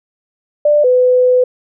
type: tone pair in turn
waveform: sine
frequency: 592 / 502.1 Hz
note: D5 / B4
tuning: +14 / +29 cents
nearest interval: minor third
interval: 285 cents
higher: first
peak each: -7 dBFS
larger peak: neither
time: 0.65-0.84 / 0.84-1.44 s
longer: second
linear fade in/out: 5 ms
effects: none